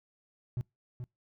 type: tone with echo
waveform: triangle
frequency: 123.47 Hz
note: B2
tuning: in tune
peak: -27 dBFS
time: 0.57-0.61 s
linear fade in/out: 0 ms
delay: 430 ms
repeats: 1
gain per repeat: -8 dB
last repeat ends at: 1.04 s
effects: noise-tail reverb RT60 0.2 s tail -26 dB re dry + tanh soft clip ceiling -24 dBFS